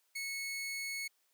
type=tone; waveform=sawtooth; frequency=2200 Hz; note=C#7; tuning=14 cents flat; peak=-34 dBFS; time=0.15-1.08 s; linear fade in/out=10 ms; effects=white hiss -75 dBFS RMS until 1.33 s + high-pass 400 Hz 12 dB/octave